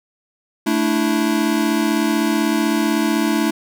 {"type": "chord", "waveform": "square", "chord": "A suspended fourth", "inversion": "none", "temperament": "equal", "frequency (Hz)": [220, 293.7, 329.6], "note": ["A3", "D4", "E4"], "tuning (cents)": [0, 0, 0], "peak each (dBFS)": -21, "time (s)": [0.66, 3.51], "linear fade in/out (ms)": 10, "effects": []}